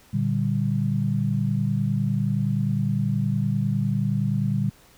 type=chord; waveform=sine; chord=G minor; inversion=first; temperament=equal; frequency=116.54 / 146.83 / 196 Hz; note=Bb2 / D3 / G3; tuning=0 / 0 / 0 cents; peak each=-25 dBFS; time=0.13-4.7 s; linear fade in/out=10 ms; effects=pink hiss -54 dBFS RMS until 4.97 s

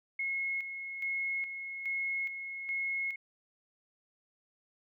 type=tone with tremolo; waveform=sine; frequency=2170 Hz; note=C#7; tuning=37 cents flat; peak=-31 dBFS; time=0.19-3.16 s; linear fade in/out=5 ms; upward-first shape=square; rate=1.2 Hz; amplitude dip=55%; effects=none

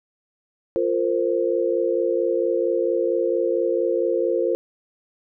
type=chord; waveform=sine; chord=F suspended fourth; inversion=none; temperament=equal with one note detuned; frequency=349.2 / 458.9 / 523.3 Hz; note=F4 / Bb4 / C5; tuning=0 / -27 / 0 cents; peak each=-23 dBFS; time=0.76-4.55 s; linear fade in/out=0 ms; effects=none

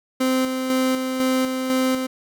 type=tone with tremolo; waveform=30% pulse; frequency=259.4 Hz; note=C4; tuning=15 cents flat; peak=-15 dBFS; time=0.2-2.07 s; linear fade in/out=10 ms; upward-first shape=square; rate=2 Hz; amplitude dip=45%; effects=none

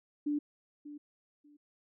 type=tone with echo; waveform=sine; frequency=293.7 Hz; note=D4; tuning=in tune; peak=-29 dBFS; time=0.26-0.39 s; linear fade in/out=10 ms; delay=590 ms; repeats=2; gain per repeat=-14 dB; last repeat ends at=1.57 s; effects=none

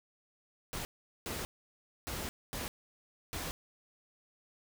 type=noise bursts at uneven times; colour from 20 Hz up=pink; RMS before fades=-39 dBFS; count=5; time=0.73-0.85 / 1.26-1.45 / 2.07-2.29 / 2.53-2.68 / 3.33-3.51 s; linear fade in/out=0 ms; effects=none

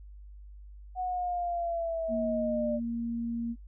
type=linear sweep; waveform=sine; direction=down; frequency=740 to 592 Hz; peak=-29 dBFS; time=0.95-2.8 s; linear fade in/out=50 ms
type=tone; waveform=sine; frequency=233.1 Hz; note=A#3; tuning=in tune; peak=-30 dBFS; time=2.08-3.56 s; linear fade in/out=50 ms
effects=noise-tail reverb RT60 0.1 s tail -24 dB re dry + added 50 Hz sine -45 dBFS peak until 3.67 s

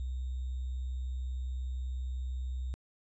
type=tone with sample-and-hold; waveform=sine; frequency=63.6 Hz; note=C2; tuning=48 cents flat; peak=-33 dBFS; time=0-2.74 s; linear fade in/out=0 ms; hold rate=3675 Hz; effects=resampled to 22050 Hz

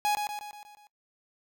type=tone with echo; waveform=45% pulse; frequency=833 Hz; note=G#5; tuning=5 cents sharp; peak=-24 dBFS; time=0.05-0.15 s; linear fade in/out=0 ms; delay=120 ms; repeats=6; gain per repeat=-5 dB; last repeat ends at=0.87 s; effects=noise-tail reverb RT60 0.1 s tail -21 dB re dry

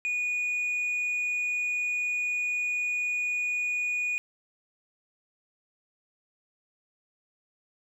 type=tone with tanh clipping; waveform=sine; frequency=2459 Hz; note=D#7; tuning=21 cents flat; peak=-27 dBFS; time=0.05-4.18 s; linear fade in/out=0 ms; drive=2 dB; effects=none

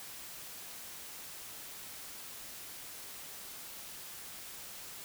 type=silence; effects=white hiss -47 dBFS RMS until 5.04 s

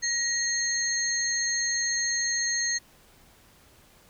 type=tone cluster; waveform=sine; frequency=1892 / 4266 / 6410 Hz; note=A#6 / C8 / G8; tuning=+25 / +33 / +38 cents; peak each=-30 / -31 / -27 dBFS; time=0.02-2.79 s; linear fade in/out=20 ms; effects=pink hiss -57 dBFS RMS until 4.09 s

